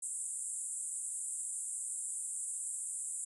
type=band-pass noise; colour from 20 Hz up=white; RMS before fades=-40 dBFS; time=0.02-3.25 s; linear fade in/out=10 ms; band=7500 to 9800 Hz; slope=96 dB/octave; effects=none